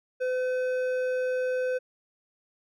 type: tone with hard clipping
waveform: sine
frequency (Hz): 508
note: B4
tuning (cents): +49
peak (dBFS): -27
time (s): 0.2-1.79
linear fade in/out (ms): 20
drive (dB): 8
effects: none